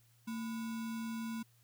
sine tone with sample-and-hold, 226.4 Hz, A3, 50 cents sharp, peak -37 dBFS, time 0.27-1.43 s, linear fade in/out 10 ms, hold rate 1225 Hz, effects added 117 Hz sine -66 dBFS peak until 1.63 s + white hiss -71 dBFS RMS until 1.63 s

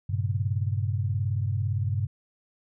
sine chord, G diminished, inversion none, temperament equal with one note detuned, 98 / 116.54 / 135.43 Hz, G2 / Bb2 / Db3, 0 / 0 / -40 cents, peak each -26 / -30 / -32 dBFS, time 0.09-2.07 s, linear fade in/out 10 ms, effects none

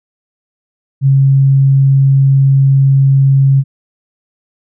sine tone, 136.3 Hz, C#3, 29 cents flat, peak -5 dBFS, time 1.01-3.64 s, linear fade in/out 50 ms, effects none

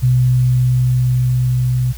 sine tone with level ramp, 125.8 Hz, B2, 32 cents sharp, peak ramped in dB -9 to -13 dBFS, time 0.02-1.93 s, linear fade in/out 20 ms, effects added 60 Hz sine -28 dBFS peak until 1.97 s + white hiss -40 dBFS RMS until 1.97 s

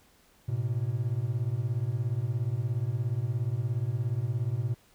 triangle beating tone pair, 110 / 127 Hz, A2 / B2, 0 / +49 cents, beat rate 17 Hz, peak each -28 dBFS, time 0.48-4.75 s, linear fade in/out 10 ms, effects pink hiss -62 dBFS RMS until 4.94 s

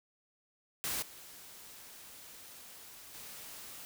white noise with level steps, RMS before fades -36 / -52 / -48 dBFS, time 0.84-3.85 s, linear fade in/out 0 ms, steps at 1.02 / 3.14 s, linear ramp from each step 5 ms, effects none

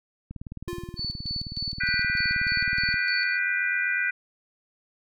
click train, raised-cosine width 5 ms, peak -24 dBFS, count 51, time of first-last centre 0.31-2.942 s, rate 19 Hz
square tone with exponential decay, 350 Hz, F4, 4 cents sharp, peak -30 dBFS, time 0.68-1.24 s, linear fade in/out 2 ms, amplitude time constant 120 ms
sine tone with tremolo, 4473 Hz, C#8, 15 cents sharp, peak -28 dBFS, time 0.96-3.39 s, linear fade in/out 50 ms, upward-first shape square, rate 3.3 Hz, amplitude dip 65%
sine chord, G major seventh, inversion third, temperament equal with one note detuned, 1480 / 1568 / 1975.5 / 2407 Hz, F#6 / G6 / B6 / D7, 0 / 0 / 0 / +42 cents, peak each -28 / -29 / -28 / -30 dBFS, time 1.8-4.11 s, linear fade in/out 10 ms
effects none

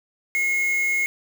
triangle tone with quantisation, 2161 Hz, C#7, 45 cents flat, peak -18 dBFS, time 0.35-1.06 s, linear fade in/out 0 ms, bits 5, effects none

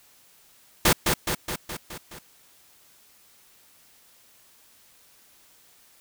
pink noise with echo, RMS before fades -18 dBFS, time 0.85-0.93 s, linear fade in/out 5 ms, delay 210 ms, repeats 6, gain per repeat -4 dB, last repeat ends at 2.19 s, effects white hiss -57 dBFS RMS until 6 s

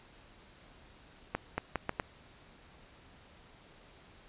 accelerating click train, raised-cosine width 0.5 ms, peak -16 dBFS, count 5, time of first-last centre 1.35-1.998 s, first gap 230 ms, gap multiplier 0.77, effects pink hiss -58 dBFS RMS until 4.28 s + resampled to 8000 Hz

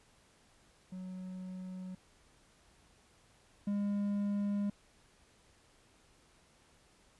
triangle tone pair in turn, 185 / 203.1 Hz, F#3 / G#3, 0 / -38 cents, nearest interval major second, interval 162 cents, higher second, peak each -39 / -29 dBFS, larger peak second, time 0.92-1.95 / 3.67-4.7 s, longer neither, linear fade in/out 5 ms, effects pink hiss -66 dBFS RMS until 7.19 s + resampled to 24000 Hz

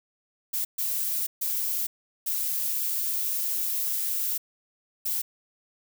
violet noise bursts at uneven times, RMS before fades -28 dBFS, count 5, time 0.53-0.65 / 0.78-1.27 / 1.41-1.87 / 2.26-4.38 / 5.05-5.22 s, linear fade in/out 10 ms, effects none

